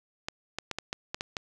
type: clicks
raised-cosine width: 0.2 ms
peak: -15 dBFS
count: 8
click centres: 0.285 / 0.586 / 0.713 / 0.786 / 0.929 / 1.145 / 1.209 / 1.368 s
effects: none